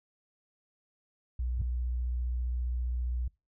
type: tone with vibrato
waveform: sine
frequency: 61.1 Hz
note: B1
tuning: 18 cents flat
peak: -29 dBFS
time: 1.39-3.28 s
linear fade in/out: 5 ms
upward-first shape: sine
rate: 15 Hz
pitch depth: 19 cents each way
type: tone with exponential growth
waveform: sine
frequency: 96.7 Hz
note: G2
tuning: 23 cents flat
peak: -26 dBFS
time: 1.53-1.62 s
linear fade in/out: 5 ms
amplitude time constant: 18 ms
effects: noise-tail reverb RT60 0.3 s tail -26 dB re dry